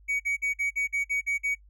triangle tone bursts, 2251 Hz, C#7, 26 cents sharp, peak -23 dBFS, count 9, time 0.08-1.552 s, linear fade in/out 20 ms, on 120 ms, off 49 ms, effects noise-tail reverb RT60 0.1 s tail -21 dB re dry + added 50 Hz sine -52 dBFS peak until 1.69 s

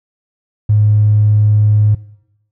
triangle tone, 105.5 Hz, G#2, 28 cents sharp, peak -3 dBFS, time 0.69-1.95 s, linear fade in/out 10 ms, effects noise-tail reverb RT60 0.9 s tail -25 dB re dry + tanh soft clip ceiling -5 dBFS

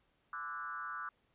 sine tone with frequency modulation, 1318.5 Hz, E6, in tune, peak -39 dBFS, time 0.33-1.09 s, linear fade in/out 2 ms, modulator 150 Hz, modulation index 1.5, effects pink hiss -75 dBFS RMS until 1.34 s + resampled to 8000 Hz

